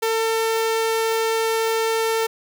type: tone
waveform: sawtooth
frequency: 449.1 Hz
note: A4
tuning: 35 cents sharp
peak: -15 dBFS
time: 0.02-2.27 s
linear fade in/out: 10 ms
effects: none